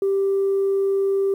sine tone, 392 Hz, G4, in tune, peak -16 dBFS, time 0.02-1.34 s, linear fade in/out 2 ms, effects tanh soft clip ceiling -14 dBFS + 9-bit

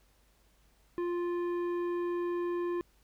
sine tone with tanh clipping, 349.2 Hz, F4, in tune, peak -32 dBFS, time 0.98-2.81 s, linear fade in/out 0 ms, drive 11 dB, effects added 50 Hz sine -66 dBFS peak until 3.03 s + pink hiss -69 dBFS RMS until 3.03 s

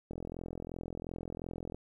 click train, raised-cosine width 2 ms, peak -27 dBFS, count 71, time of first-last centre 0.11-1.746 s, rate 42.8 Hz, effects 11-bit

